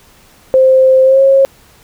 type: tone with pitch glide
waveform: sine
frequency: 523.3 to 541.8 Hz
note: C5 to C#5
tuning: 0 to -40 cents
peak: -4 dBFS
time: 0.54-1.45 s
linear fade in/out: 0 ms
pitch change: +60 cents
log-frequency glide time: 1.04-1.21 s
effects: pink hiss -45 dBFS RMS until 1.83 s